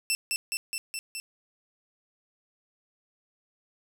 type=tone with echo; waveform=15% pulse; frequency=2676 Hz; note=E7; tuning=25 cents sharp; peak=-17 dBFS; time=0.1-0.15 s; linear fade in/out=0 ms; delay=210 ms; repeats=5; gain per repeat=-2 dB; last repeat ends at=1.2 s; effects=none